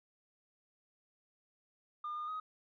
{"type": "tone with pitch steps", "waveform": "sine", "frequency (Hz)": [1209, 1217, 1257], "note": ["D6", "D#6", "D#6"], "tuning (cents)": [50, -39, 17], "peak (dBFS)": -36, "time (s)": [2.04, 2.4], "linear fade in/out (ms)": 5, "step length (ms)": 120, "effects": ["tanh soft clip ceiling -35 dBFS"]}